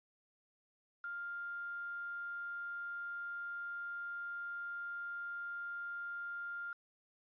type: tone with quantisation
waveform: sine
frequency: 1400 Hz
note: F6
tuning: 4 cents sharp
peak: -40 dBFS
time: 1.04-6.73 s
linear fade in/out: 2 ms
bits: 10
effects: resampled to 11025 Hz